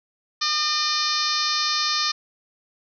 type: harmonic tone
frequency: 605 Hz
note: D#5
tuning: 49 cents flat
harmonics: 2 / 3 / 4 / 5 / 6 / 7 / 8 / 9 / 10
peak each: -27 / -32 / -33 / -36 / -29 / -27 / -27 / -29 / -34 dBFS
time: 0.41-2.12 s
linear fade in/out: 10 ms
effects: none